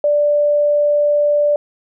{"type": "tone", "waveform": "sine", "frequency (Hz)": 587.3, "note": "D5", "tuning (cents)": 0, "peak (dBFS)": -11, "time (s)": [0.04, 1.56], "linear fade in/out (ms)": 2, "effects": []}